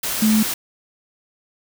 sine tone in noise, 217.1 Hz, A3, 23 cents flat, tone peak -13 dBFS, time 0.22-0.43 s, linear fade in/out 5 ms, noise white, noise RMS -24 dBFS, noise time 0.03-0.54 s, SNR +8 dB, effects none

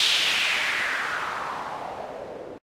blue noise with low-pass filter sweep, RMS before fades -27 dBFS, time 0-2.58 s, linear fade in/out 2 ms, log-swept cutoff 3700 to 430 Hz, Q 3.1, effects AAC 64 kbps

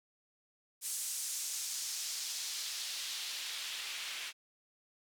white noise with band-pass filter sweep, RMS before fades -40 dBFS, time 0.81-4.33 s, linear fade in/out 50 ms, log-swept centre 8400 to 2600 Hz, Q 1.3, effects none

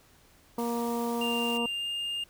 white noise, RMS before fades -45 dBFS, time 0.58-1.58 s, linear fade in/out 10 ms
harmonic tone, 235.4 Hz, A#3, 17 cents sharp, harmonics 1 / 2 / 3 / 4 / 5, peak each -31 / -33 / -39 / -36 / -43 dBFS, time 0.58-1.66 s, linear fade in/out 2 ms
triangle tone with pitch glide, 2794 to 2815 Hz, F7 to F7, 0 to +13 cents, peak -29 dBFS, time 1.21-2.24 s, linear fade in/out 5 ms, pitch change +13 cents, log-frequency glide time 1.68-1.9 s
effects pink hiss -60 dBFS RMS until 2.29 s

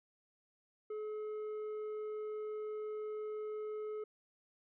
sine tone with tanh clipping, 427.1 Hz, G#4, 48 cents sharp, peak -40 dBFS, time 0.9-4.04 s, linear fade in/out 5 ms, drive 6 dB, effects none

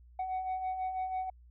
sine beating tone pair, 743 / 749.1 Hz, F#5 / F#5, +7 / +21 cents, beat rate 6.1 Hz, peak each -39 / -31 dBFS, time 0.19-1.3 s, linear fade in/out 5 ms, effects tanh soft clip ceiling -30 dBFS + added 60 Hz sine -54 dBFS peak until 1.5 s

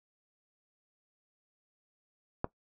click, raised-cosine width 1 ms, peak -16 dBFS, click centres 2.444 s, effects noise-tail reverb RT60 0.1 s tail -19 dB re dry

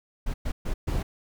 brown noise bursts at uneven times, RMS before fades -27 dBFS, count 4, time 0.26-0.34 / 0.45-0.52 / 0.65-0.74 / 0.87-1.03 s, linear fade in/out 10 ms, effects none

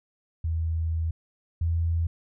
sine tone pair in turn, 81.4 / 83.35 Hz, E2 / E2, -21 / +20 cents, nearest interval unison, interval 41 cents, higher second, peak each -24 / -22 dBFS, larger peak second, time 0.44-1.11 / 1.61-2.07 s, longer first, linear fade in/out 5 ms, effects none

